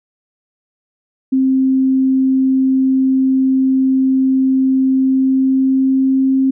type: tone with pitch glide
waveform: sine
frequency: 263.7 to 266 Hz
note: C4 to C4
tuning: +14 to +29 cents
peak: -10 dBFS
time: 1.32-6.51 s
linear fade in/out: 10 ms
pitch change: +15 cents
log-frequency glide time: 4.95-6.37 s
effects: none